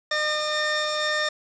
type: tone pair together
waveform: 20% pulse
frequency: 606.7 / 1818 Hz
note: D#5 / A#6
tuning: -44 / -44 cents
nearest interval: octave + perfect fifth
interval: 1900 cents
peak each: -21 dBFS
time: 0.11-1.29 s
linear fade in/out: 5 ms
effects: resampled to 16000 Hz + 7-bit